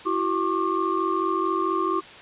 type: tone cluster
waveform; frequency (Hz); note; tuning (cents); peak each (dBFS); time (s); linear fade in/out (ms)
sine; 333.4 / 377.8 / 1084 / 1178; E4 / F#4 / C#6 / D6; +20 / +36 / -39 / +5; -27; 0.05-2.01; 20
effects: white hiss -43 dBFS RMS until 2.21 s + resampled to 8000 Hz

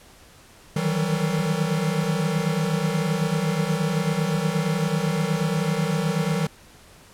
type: tone cluster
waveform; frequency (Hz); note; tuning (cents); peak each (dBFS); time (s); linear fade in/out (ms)
square; 153.4 / 161.5 / 180.2 / 190.7 / 451.8; D#3 / E3 / F#3 / G3 / A4; -24 / -35 / -45 / -47 / +46; -30 / -25 / -33 / -28 / -33; 0.76-6.47; 5
effects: pink hiss -50 dBFS RMS until 7.13 s + low-pass 12000 Hz 12 dB/octave

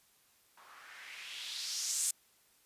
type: noise with low-pass filter sweep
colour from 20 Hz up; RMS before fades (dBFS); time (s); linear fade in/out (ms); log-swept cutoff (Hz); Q
violet; -40; 0.57-2.11; 5; 1000 to 8700; 2.6
effects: white hiss -68 dBFS RMS until 2.65 s + resampled to 32000 Hz

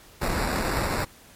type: noise with sample-and-hold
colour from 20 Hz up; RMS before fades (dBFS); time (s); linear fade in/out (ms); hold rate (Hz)
pink; -26; 0.21-1.05; 10; 3150
effects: pink hiss -51 dBFS RMS until 1.35 s + MP3 64 kbps

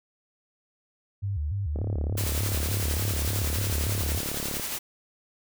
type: tone with vibrato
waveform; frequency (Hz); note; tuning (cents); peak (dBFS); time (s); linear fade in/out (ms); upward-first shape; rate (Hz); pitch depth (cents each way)
sine; 86.2; F2; -22; -26; 1.22-4.2; 20; square; 3.4; 250
type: click train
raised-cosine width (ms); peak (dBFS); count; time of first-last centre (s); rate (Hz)
2; -21; 102; 1.76-4.597; 35.6
type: noise with tremolo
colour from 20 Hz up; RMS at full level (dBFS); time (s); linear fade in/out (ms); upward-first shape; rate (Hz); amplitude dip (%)
white; -31; 2.17-4.79; 10; sine; 11; 35
effects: none

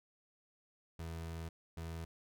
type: tone bursts at uneven times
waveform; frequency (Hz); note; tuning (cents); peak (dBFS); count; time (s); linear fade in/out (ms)
30% pulse; 82.41; E2; 0; -39; 2; 0.99-1.49 / 1.77-2.05; 5
effects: none

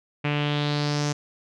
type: tone with low-pass filter sweep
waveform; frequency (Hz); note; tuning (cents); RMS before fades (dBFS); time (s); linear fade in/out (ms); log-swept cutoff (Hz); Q
sawtooth; 146.83; D3; 0; -25; 0.24-1.13; 10; 2500 to 6300; 3.7
effects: none

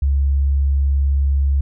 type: tone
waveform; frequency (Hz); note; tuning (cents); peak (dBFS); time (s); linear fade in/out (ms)
sine; 69.3; C#2; 0; -13; 0.02-1.61; 5
effects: none

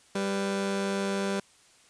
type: tone pair together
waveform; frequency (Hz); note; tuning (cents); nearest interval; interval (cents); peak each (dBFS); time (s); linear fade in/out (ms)
20% pulse; 196.8 / 495.9; G3 / B4; +7 / +7; octave + major third; 1600; -23 / -31; 0.15-1.4; 5
effects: white hiss -59 dBFS RMS until 1.89 s + resampled to 22050 Hz

